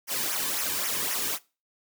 white noise with flanger, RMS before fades -29 dBFS, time 0.07-1.39 s, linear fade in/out 50 ms, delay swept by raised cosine 0.23 to 1.53 ms, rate 3.8 Hz, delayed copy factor -0.8, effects noise-tail reverb RT60 0.3 s tail -21 dB re dry

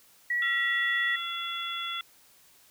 sine tone, 1930 Hz, B6, 40 cents flat, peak -25 dBFS, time 0.3-1.16 s, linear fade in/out 5 ms
harmonic tone, 682 Hz, F5, 41 cents flat, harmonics 2 / 3 / 4 / 5, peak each -36 / -40 / -41 / -34 dBFS, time 0.42-2.01 s, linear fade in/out 2 ms
effects white hiss -59 dBFS RMS until 2.7 s

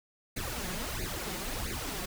pink noise with flanger, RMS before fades -36 dBFS, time 0.36-2.06 s, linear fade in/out 10 ms, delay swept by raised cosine 0.45 to 5.55 ms, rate 1.5 Hz, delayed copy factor +0.85, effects none

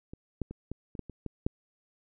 clicks, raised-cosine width 3 ms, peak -29 / -18 / -27 / -23 / -30 / -22 / -29 / -22 / -14 dBFS, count 9, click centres 0.135 / 0.417 / 0.51 / 0.716 / 0.952 / 0.993 / 1.097 / 1.263 / 1.465 s, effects none

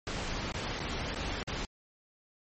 pink noise with dropouts, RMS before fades -35 dBFS, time 0.07-1.65 s, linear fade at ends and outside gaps 0 ms, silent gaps 0.52-0.542 / 0.794-0.802 / 1.147-1.159 / 1.43-1.476 s, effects low-pass 6000 Hz 12 dB/octave + MP3 32 kbps

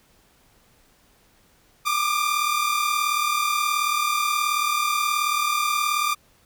sawtooth tone pair together, 1174.7 / 1213.3 Hz, D6 / D#6, 0 / -44 cents, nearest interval minor second, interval 56 cents, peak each -20 dBFS, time 1.85-6.15 s, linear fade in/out 20 ms, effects pink hiss -59 dBFS RMS until 6.45 s

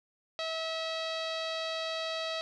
sawtooth tone with low-pass filter, 647 Hz, E5, 32 cents flat, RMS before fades -35 dBFS, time 0.39-2.41 s, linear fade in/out 0 ms, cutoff 4100 Hz, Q 4.1, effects none

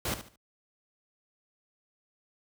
pink noise with echo, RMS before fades -31 dBFS, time 0.05-0.14 s, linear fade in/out 2 ms, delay 73 ms, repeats 3, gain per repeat -11 dB, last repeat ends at 0.359 s, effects high-pass 60 Hz 12 dB/octave

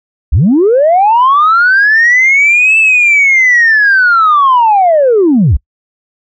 sine linear two-way sweep, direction up then down, 49 to 2652 to 49 Hz, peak -3 dBFS, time 0.32-5.57 s, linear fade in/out 10 ms, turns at 2.78 s, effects noise-tail reverb RT60 0.1 s tail -26 dB re dry + tanh soft clip ceiling -1 dBFS

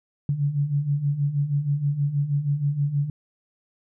sine beating tone pair, 139.5 / 145.8 Hz, C#3 / D3, +11 / -12 cents, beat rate 6.3 Hz, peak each -27 / -22 dBFS, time 0.29-3.1 s, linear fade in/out 2 ms, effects none

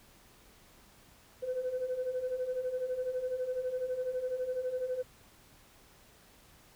sine beating tone pair, 498.7 / 510.7 Hz, B4 / C5, +17 / -42 cents, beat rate 12 Hz, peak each -37 / -32 dBFS, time 1.42-5.03 s, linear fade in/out 20 ms, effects tanh soft clip ceiling -27 dBFS + pink hiss -60 dBFS RMS until 6.75 s

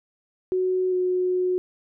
sine tone pair in turn, 370 / 365.1 Hz, F#4 / F#4, 0 / -23 cents, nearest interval unison, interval 23 cents, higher first, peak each -20 / -20 dBFS, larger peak neither, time 0.52-0.92 / 0.92-1.58 s, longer second, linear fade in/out 0 ms, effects none

